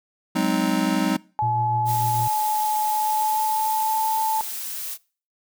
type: chord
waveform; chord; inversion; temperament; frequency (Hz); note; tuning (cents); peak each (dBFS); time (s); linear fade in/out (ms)
square; Ab dominant seventh; third; just; 186.89 / 207.7 / 259.6 / 311.5; Gb3 / Ab3 / C4 / Eb4; +18 / 0 / -13 / +2; -26; 0.35-1.17; 10
type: tone with pitch glide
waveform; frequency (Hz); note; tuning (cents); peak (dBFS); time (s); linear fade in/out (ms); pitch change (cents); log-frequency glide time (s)
sine; 855 to 879.5; A5 to A5; -50 to -1; -20; 1.39-4.41; 0; +49; 2.92-4.03
type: tone with tremolo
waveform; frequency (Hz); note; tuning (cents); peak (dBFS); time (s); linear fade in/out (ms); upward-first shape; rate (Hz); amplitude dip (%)
triangle; 117; A#2; +7; -22; 1.42-2.28; 5; triangle; 6.7; 35
type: noise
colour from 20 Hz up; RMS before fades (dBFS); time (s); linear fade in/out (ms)
blue; -31; 1.85-4.98; 50
effects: noise-tail reverb RT60 0.4 s tail -23 dB re dry